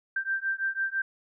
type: beating tone pair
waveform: sine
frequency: 1568 / 1574 Hz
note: G6 / G6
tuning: 0 / +7 cents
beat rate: 6 Hz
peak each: -30 dBFS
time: 0.16-1.02 s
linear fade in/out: 5 ms
effects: none